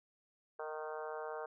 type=harmonic tone with a mistuned harmonic; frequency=154.4 Hz; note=D#3; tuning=13 cents flat; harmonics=3 / 4 / 5 / 6 / 7 / 8 / 9 / 10; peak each=-44 / -46 / -48 / -50 / -51 / -52 / -53 / -54 dBFS; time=0.59-1.46 s; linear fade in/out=5 ms; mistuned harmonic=4; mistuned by=+16 cents; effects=none